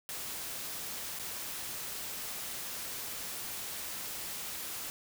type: noise with dropouts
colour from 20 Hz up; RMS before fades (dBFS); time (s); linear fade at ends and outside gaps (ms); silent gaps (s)
white; -40; 0.09-4.9; 0; 1.189-1.196
effects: none